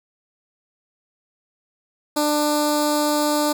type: tone with notch filter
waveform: 10% pulse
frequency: 297.5 Hz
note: D4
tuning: 22 cents sharp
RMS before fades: -20 dBFS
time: 2.16-3.53 s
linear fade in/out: 10 ms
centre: 1900 Hz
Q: 0.67
effects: none